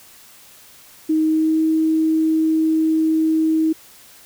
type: tone with pitch glide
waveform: sine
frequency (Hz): 314 to 317.8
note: D#4 to D#4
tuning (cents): +16 to +37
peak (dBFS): -14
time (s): 1.09-3.73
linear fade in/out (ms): 10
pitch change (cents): +21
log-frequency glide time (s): 1.23-1.62
effects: white hiss -46 dBFS RMS until 4.25 s